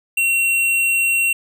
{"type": "tone with hard clipping", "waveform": "sine", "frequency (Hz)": 2734, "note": "F7", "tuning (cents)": -37, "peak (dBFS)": -16, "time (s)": [0.17, 1.33], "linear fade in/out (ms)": 5, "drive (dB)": 12, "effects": []}